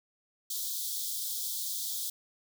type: high-pass noise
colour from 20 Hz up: white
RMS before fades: -35 dBFS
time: 0.5-2.1 s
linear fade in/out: 5 ms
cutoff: 3300 Hz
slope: 96 dB/octave
effects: none